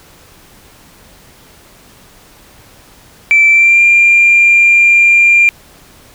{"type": "tone with pitch glide", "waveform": "sine", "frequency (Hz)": [2330, 2389], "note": ["D7", "D7"], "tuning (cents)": [-14, 29], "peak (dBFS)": -3, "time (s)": [3.31, 5.49], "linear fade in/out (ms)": 0, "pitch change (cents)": 43, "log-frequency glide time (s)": [3.5, 3.82], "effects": ["tanh soft clip ceiling 0 dBFS", "pink hiss -42 dBFS RMS until 6.14 s"]}